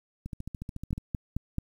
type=two click trains; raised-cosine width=5 ms; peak=-24 / -17 dBFS; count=11 / 4; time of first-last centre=0.26-0.979 / 0.93-1.584 s; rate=13.9 / 4.59 Hz; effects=9-bit